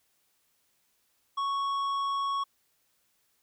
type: tone with tanh clipping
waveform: sine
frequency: 1109 Hz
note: C#6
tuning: in tune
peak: -29 dBFS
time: 1.37-2.44 s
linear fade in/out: 10 ms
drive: 9 dB
effects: white hiss -72 dBFS RMS until 3.42 s